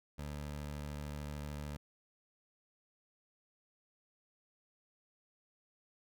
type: tone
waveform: 20% pulse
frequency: 73.42 Hz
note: D2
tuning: in tune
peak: -36 dBFS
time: 0.18-1.77 s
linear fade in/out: 10 ms
effects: none